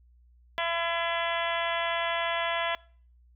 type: harmonic tone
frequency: 336.8 Hz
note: E4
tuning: 37 cents sharp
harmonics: 2 / 3 / 4 / 5 / 6 / 7 / 8 / 9 / 10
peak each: -32 / -33 / -38 / -35 / -35 / -40 / -41 / -39 / -37 dBFS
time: 0.58-2.75 s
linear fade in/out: 0 ms
effects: noise-tail reverb RT60 0.5 s tail -24 dB re dry + added 60 Hz sine -56 dBFS peak until 3.35 s